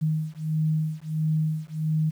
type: beating tone pair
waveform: sine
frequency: 155.56 / 157.06 Hz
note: D#3 / D#3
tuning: 0 / +17 cents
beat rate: 1.5 Hz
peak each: -26 dBFS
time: 0.01-2.11 s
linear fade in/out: 20 ms
effects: 9-bit